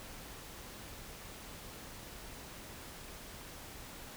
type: silence
effects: pink hiss -49 dBFS RMS until 4.16 s